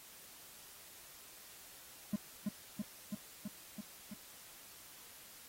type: tone with echo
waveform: triangle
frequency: 207.1 Hz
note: G#3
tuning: 5 cents flat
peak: -29 dBFS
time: 2.13-2.16 s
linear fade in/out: 5 ms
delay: 330 ms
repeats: 6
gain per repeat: -2 dB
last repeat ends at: 4.14 s
effects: white hiss -56 dBFS RMS until 5.48 s + AAC 48 kbps